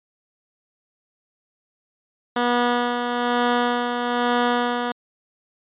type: tone with tremolo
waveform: 10% pulse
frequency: 242.5 Hz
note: B3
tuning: 31 cents flat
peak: -9 dBFS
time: 2.36-4.92 s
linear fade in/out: 5 ms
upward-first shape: sine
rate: 1.1 Hz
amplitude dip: 45%
effects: resampled to 8000 Hz